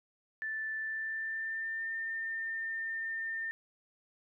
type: tone with pitch glide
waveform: sine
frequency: 1760 to 1806.3 Hz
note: A6 to A6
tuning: 0 to +45 cents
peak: -34 dBFS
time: 0.42-3.51 s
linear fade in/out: 0 ms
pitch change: +45 cents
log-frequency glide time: 0.77-1.89 s
effects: none